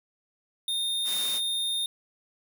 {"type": "tone", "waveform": "square", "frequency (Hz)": 3657, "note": "A#7", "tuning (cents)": -34, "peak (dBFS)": -27, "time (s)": [0.68, 1.86], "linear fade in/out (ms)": 2}
{"type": "high-pass noise", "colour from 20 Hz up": "white", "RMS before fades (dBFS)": -36, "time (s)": [1.04, 1.41], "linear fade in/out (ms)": 50, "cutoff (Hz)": 120, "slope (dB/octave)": 48}
{"effects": []}